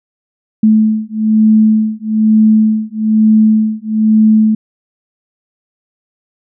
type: beating tone pair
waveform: sine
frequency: 216.7 / 217.8 Hz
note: A3 / A3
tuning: -26 / -17 cents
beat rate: 1.1 Hz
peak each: -10 dBFS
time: 0.63-4.55 s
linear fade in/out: 5 ms
effects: none